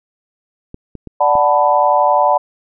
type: clicks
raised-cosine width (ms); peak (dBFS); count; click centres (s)
3; -17; 4; 0.744 / 0.953 / 1.073 / 1.354
type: chord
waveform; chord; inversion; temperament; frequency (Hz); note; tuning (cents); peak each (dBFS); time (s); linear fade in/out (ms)
sine; B minor seventh; first; equal with one note detuned; 587.3 / 740 / 880 / 991.2; D5 / F#5 / A5 / B5; 0 / 0 / 0 / +6; -15; 1.2-2.38; 10
effects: none